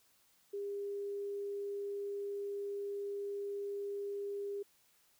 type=tone; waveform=sine; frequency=403 Hz; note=G4; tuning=48 cents sharp; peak=-37 dBFS; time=0.53-4.63 s; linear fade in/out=10 ms; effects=white hiss -70 dBFS RMS until 5.19 s